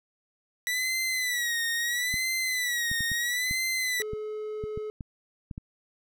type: tone with vibrato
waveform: sawtooth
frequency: 1958 Hz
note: B6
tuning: 15 cents flat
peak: -23 dBFS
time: 0.67-4.02 s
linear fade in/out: 0 ms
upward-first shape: sine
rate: 0.75 Hz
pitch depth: 97 cents each way
type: clicks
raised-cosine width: 5 ms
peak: -24 dBFS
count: 11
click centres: 2.141 / 2.915 / 3.007 / 3.117 / 3.511 / 4.134 / 4.639 / 4.775 / 5.008 / 5.512 / 5.579 s
type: tone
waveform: triangle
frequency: 427.8 Hz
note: A4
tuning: 49 cents flat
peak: -30 dBFS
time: 4-4.9 s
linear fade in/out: 0 ms
effects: none